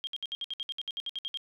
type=tone bursts; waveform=sine; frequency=3221 Hz; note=G7; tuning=46 cents sharp; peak=-32 dBFS; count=15; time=0.04-1.373 s; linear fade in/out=0 ms; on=31 ms; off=62 ms; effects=none